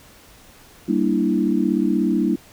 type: chord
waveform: sine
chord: E half-diminished seventh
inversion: first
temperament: equal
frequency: 196 / 233.1 / 293.7 / 329.6 Hz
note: G3 / Bb3 / D4 / E4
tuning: 0 / 0 / 0 / 0 cents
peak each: -22 dBFS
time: 0.88-2.36 s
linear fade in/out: 10 ms
effects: pink hiss -48 dBFS RMS until 2.52 s